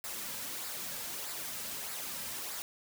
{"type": "noise with flanger", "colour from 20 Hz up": "white", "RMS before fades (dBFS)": -40, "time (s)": [0.04, 2.62], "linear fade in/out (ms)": 0, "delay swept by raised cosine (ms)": [0.32, 2.82], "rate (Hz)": 1.6, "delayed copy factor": -0.5, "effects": []}